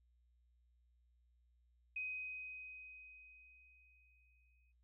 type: tone with exponential decay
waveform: sine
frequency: 2514 Hz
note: D#7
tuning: 17 cents sharp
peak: -39 dBFS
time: 1.96-4.72 s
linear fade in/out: 5 ms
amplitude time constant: 600 ms
effects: noise-tail reverb RT60 0.1 s tail -17 dB re dry + added 60 Hz sine -70 dBFS peak until 4.83 s